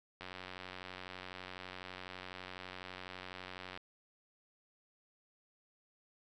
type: click train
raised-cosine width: 0.3 ms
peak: -29 dBFS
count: 329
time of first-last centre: 0.21-3.775 s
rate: 92 Hz
effects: none